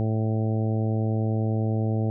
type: harmonic tone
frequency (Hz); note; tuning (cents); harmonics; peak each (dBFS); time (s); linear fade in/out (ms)
110; A2; 0; 1 / 2 / 3 / 4 / 5 / 6 / 7; -23 / -29 / -33 / -35 / -37 / -39 / -40; 0-2.1; 0
effects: none